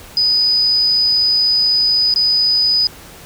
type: tone with dropouts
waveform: sine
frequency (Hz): 4978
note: D#8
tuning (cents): 0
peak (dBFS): -11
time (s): 0.17-2.87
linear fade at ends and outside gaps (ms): 1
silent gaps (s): 2.14-2.16
effects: pink hiss -38 dBFS RMS until 3.25 s